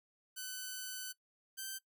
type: tone pair in turn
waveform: 5% pulse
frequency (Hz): 1507 / 1553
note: F#6 / G6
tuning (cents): +31 / -17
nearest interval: minor second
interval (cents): 52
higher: second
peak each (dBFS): -30 / -30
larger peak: neither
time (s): 0.36-1.13 / 1.57-1.79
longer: first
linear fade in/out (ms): 20
effects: noise-tail reverb RT60 0.1 s tail -20 dB re dry